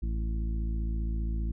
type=harmonic tone; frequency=55.1 Hz; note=A1; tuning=3 cents sharp; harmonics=1 / 2 / 3 / 4 / 5 / 6; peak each=-28 / -42 / -42 / -42 / -52 / -46 dBFS; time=0.02-1.52 s; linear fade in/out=10 ms; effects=none